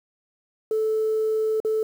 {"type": "tone with dropouts", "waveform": "sine", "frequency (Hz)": 437, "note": "A4", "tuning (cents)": -12, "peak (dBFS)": -19, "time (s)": [0.71, 1.83], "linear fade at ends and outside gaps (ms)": 2, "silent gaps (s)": [1.602, 1.648], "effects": ["tanh soft clip ceiling -16 dBFS", "8-bit"]}